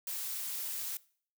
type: noise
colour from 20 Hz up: blue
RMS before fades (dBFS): -38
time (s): 0.07-0.97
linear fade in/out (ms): 2
effects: noise-tail reverb RT60 0.5 s tail -21 dB re dry